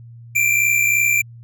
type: tone pair together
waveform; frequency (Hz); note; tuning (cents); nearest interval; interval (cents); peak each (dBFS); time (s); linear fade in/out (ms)
square; 2352 / 2415; D7 / D7; +2 / +48; unison; 46; -16 / -21; 0.35-1.22; 10
effects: added 117 Hz sine -37 dBFS peak until 1.43 s